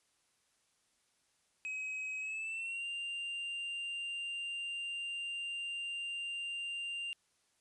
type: tone with pitch glide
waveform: triangle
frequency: 2542 to 2788 Hz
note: D#7 to F7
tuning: +36 to -4 cents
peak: -36 dBFS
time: 1.65-7.13 s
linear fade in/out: 0 ms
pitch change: +160 cents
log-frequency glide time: 2.19-2.86 s
effects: white hiss -75 dBFS RMS until 7.6 s + resampled to 24000 Hz